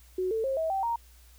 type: tone with pitch steps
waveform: sine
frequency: 370 / 445.1 / 535.5 / 644.2 / 775 / 932.3 Hz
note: F#4 / A4 / C5 / E5 / G5 / A#5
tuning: 0 / +20 / +40 / -40 / -20 / 0 cents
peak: -26 dBFS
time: 0.18-0.96 s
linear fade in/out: 5 ms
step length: 130 ms
effects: added 60 Hz sine -53 dBFS peak until 1.38 s + white hiss -60 dBFS RMS until 1.38 s